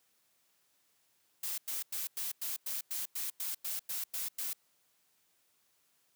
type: noise bursts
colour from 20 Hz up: blue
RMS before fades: -37 dBFS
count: 13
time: 1.43-4.532 s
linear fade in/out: 5 ms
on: 150 ms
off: 96 ms
effects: white hiss -73 dBFS RMS until 6.15 s + high-pass 100 Hz 12 dB/octave